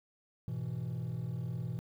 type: chord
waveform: triangle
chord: E major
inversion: first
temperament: equal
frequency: 103.83 / 123.47 / 164.81 Hz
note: G#2 / B2 / E3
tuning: 0 / 0 / 0 cents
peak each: -40 / -34 / -37 dBFS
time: 0.48-1.79 s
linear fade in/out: 0 ms
effects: tanh soft clip ceiling -29 dBFS + 11-bit